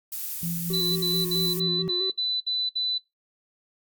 violet noise, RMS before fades -32 dBFS, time 0.12-1.6 s, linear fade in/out 5 ms
sine tone with tremolo, 170.1 Hz, F3, 45 cents flat, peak -27 dBFS, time 0.43-1.88 s, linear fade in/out 0 ms, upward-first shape sine, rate 4.3 Hz, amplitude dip 40%
triangle tone with vibrato, 370 Hz, F#4, in tune, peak -28 dBFS, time 0.7-2.1 s, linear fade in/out 2 ms, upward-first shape square, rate 4.6 Hz, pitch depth 48 cents each way
sine tone bursts, 3994 Hz, B7, 19 cents sharp, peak -24 dBFS, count 8, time 0.73-2.983 s, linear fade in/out 10 ms, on 230 ms, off 59 ms
effects noise-tail reverb RT60 0.2 s tail -20 dB re dry + Opus 48 kbps

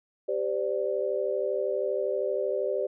sine chord, G suspended fourth, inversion none, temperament equal with one note detuned, 392 / 514.6 / 587.3 Hz, G4 / C5 / D5, 0 / -29 / 0 cents, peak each -30 dBFS, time 0.28-2.87 s, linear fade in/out 10 ms, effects none

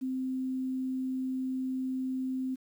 sine tone with quantisation, 259.9 Hz, C4, 11 cents flat, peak -30 dBFS, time 0.01-2.56 s, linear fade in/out 20 ms, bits 10, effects none

